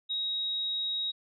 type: tone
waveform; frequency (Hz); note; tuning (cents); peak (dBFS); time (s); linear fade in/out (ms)
sine; 3795; A#7; +30; -29; 0.09-1.12; 20
effects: none